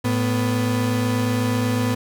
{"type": "tone pair together", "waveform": "35% pulse", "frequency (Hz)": [110, 248.2], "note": ["A2", "B3"], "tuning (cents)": [0, 9], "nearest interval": "octave + major second", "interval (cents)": 1409, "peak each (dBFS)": -20, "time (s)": [0.04, 1.95], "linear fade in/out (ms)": 10, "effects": []}